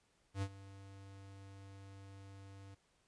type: tone with ADSR envelope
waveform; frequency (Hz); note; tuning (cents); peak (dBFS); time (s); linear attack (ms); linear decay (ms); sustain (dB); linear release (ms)
square; 98; G2; 0; -35; 0.34-2.75; 81; 60; -18; 11
effects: pink hiss -75 dBFS RMS until 3.07 s + resampled to 22050 Hz